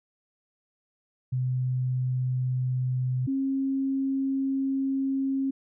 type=tone pair in turn; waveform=sine; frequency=127.4 / 270 Hz; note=C3 / C#4; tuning=-46 / -45 cents; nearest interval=octave + minor second; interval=1301 cents; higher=second; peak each=-24 dBFS; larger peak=neither; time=1.32-3.27 / 3.27-5.51 s; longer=second; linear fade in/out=10 ms; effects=none